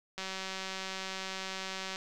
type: click train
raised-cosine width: 0.2 ms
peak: -21 dBFS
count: 339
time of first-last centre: 0.18-1.959 s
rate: 190 Hz
effects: none